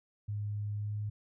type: tone with pitch glide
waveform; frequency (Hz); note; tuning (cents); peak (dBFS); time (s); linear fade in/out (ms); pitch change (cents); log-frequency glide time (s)
sine; 103.83 to 104.85; G#2 to G#2; 0 to +17; -33; 0.28-1.1; 10; +17; 0.77-0.95
effects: none